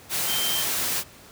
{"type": "tone in noise", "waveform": "sine", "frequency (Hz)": 3137, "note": "G7", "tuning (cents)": 1, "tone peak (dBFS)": -27, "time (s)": [0.26, 0.65], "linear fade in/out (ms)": 50, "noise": "white", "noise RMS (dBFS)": -26, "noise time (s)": [0.09, 1.04], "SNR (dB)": -4, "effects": ["pink hiss -48 dBFS RMS until 1.31 s", "high-pass 60 Hz 12 dB/octave"]}